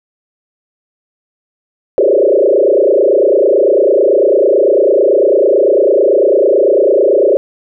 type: tone with frequency modulation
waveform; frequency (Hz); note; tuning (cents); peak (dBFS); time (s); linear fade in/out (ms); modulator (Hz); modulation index
sine; 474.3; A#4; +30; -6; 1.98-7.37; 0; 29; 3.8
effects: none